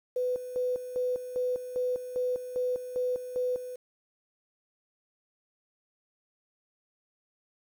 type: tone with tremolo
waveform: sine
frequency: 500 Hz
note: B4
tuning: 21 cents sharp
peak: -26 dBFS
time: 0.16-3.76 s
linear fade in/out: 5 ms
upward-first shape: square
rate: 2.5 Hz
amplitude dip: 70%
effects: 9-bit